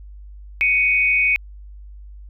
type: tone pair together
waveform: sine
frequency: 2232 / 2499 Hz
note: C#7 / D#7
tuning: +11 / +7 cents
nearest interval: major second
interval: 196 cents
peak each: -17 dBFS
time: 0.61-1.36 s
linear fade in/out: 0 ms
effects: added 50 Hz sine -36 dBFS peak until 2.29 s